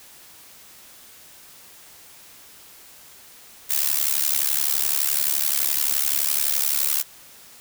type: noise with amplitude modulation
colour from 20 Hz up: blue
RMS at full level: -18 dBFS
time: 3.69-7.03 s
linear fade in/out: 20 ms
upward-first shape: sine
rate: 71.7 Hz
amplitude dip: 95%
effects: white hiss -47 dBFS RMS until 7.6 s